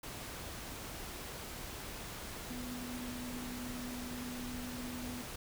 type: tone in noise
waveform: sine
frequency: 246.9 Hz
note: B3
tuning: in tune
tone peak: -42 dBFS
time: 2.5-5.22 s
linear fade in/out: 5 ms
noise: pink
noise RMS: -45 dBFS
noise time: 0.03-5.36 s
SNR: 0 dB
effects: none